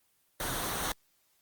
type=noise with comb filter; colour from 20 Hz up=pink; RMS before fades=-33 dBFS; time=0.4-0.92 s; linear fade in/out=2 ms; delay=0.4 ms; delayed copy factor=-0.5; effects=white hiss -71 dBFS RMS until 1.41 s + Opus 24 kbps